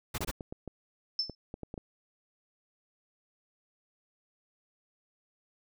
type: noise bursts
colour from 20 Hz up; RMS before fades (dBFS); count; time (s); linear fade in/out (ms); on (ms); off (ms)
pink; -34; 3; 0.14-0.314; 10; 42; 24
type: clicks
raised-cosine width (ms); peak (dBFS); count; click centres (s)
2; -26; 10; 0.207 / 0.247 / 0.408 / 0.525 / 0.677 / 1.297 / 1.541 / 1.633 / 1.741 / 1.778
type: tone with exponential decay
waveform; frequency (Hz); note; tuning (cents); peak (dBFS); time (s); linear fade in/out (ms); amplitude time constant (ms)
sine; 5290; E8; +5; -24; 1.19-1.35; 2; 34
effects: none